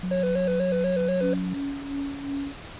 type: tone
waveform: sine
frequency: 182.9 Hz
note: F#3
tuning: 20 cents flat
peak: -26 dBFS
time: 0.03-1.54 s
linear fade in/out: 5 ms
type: tone with vibrato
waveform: triangle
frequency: 523.3 Hz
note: C5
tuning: in tune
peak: -21 dBFS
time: 0.11-1.34 s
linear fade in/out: 5 ms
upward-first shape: square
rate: 4.1 Hz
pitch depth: 75 cents each way
type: tone with tremolo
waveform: sine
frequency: 279.5 Hz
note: C#4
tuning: 14 cents sharp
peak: -26 dBFS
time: 1.2-2.55 s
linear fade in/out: 50 ms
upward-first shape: sine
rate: 2.8 Hz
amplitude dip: 60%
effects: pink hiss -41 dBFS RMS until 2.79 s + resampled to 8000 Hz